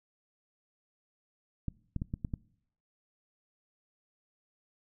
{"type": "clicks", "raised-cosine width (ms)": 5, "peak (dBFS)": -21, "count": 6, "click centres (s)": [1.683, 1.963, 2.019, 2.139, 2.248, 2.338], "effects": ["noise-tail reverb RT60 0.7 s tail -23 dB re dry"]}